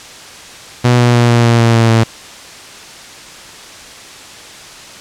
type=tone with pitch steps; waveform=sawtooth; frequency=122.4 / 121.06 / 119.74 / 118.44 / 117.14 / 115.86 / 114.6 / 113.35 Hz; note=B2 / B2 / A#2 / A#2 / A#2 / A#2 / A#2 / A#2; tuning=-15 / -34 / +47 / +28 / +9 / -10 / -29 / -48 cents; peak=-3 dBFS; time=0.84-2.04 s; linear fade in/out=10 ms; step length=150 ms; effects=white hiss -33 dBFS RMS until 5 s + low-pass 7000 Hz 12 dB/octave